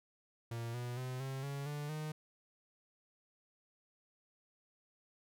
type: tone with pitch steps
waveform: 45% pulse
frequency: 116.54 / 122.05 / 127.82 / 133.87 / 140.2 / 146.83 / 153.78 Hz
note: A#2 / B2 / C3 / C3 / C#3 / D3 / D#3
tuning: 0 / -20 / -40 / +40 / +20 / 0 / -20 cents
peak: -39 dBFS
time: 0.51-2.12 s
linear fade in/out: 5 ms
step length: 230 ms
effects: none